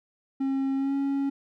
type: tone with pitch glide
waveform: triangle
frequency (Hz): 270 to 276.6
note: C#4 to C#4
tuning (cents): -45 to -4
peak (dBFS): -22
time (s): 0.4-1.3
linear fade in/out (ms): 10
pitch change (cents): +41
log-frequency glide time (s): 0.76-0.94
effects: none